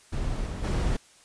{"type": "noise with level steps", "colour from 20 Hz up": "brown", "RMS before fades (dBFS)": [-30, -32, -25], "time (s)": [0.12, 0.97], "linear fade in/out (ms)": 10, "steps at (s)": [0.45, 0.63], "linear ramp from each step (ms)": 20, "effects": ["white hiss -56 dBFS RMS until 1.24 s", "resampled to 22050 Hz"]}